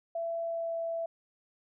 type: tone with pitch glide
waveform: sine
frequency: 669 to 664.8 Hz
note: E5 to E5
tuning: +25 to +15 cents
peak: -31 dBFS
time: 0.15-1.06 s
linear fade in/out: 5 ms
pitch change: -10 cents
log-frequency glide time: 0.43-0.76 s
effects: none